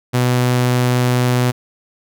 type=tone; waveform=sawtooth; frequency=124.3 Hz; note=B2; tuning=12 cents sharp; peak=-9 dBFS; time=0.13-1.52 s; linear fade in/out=20 ms; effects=none